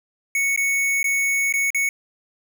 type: tone with dropouts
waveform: square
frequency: 2217 Hz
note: C#7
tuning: in tune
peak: -19 dBFS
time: 0.35-1.89 s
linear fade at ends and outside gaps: 2 ms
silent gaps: 0.562-0.575 / 1.03-1.042 / 1.525-1.538 / 1.704-1.746 s
effects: none